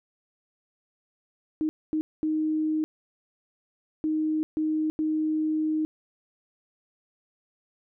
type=tone bursts at uneven times; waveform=sine; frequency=311.1 Hz; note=D#4; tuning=in tune; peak=-23 dBFS; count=6; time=1.61-1.69 / 1.93-2.01 / 2.23-2.84 / 4.04-4.43 / 4.57-4.9 / 4.99-5.85 s; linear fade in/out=0 ms; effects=none